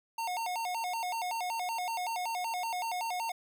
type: tone with vibrato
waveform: square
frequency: 813 Hz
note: G#5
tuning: 37 cents flat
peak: -33 dBFS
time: 0.18-3.32 s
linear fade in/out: 5 ms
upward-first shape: square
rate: 5.3 Hz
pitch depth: 200 cents each way
effects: none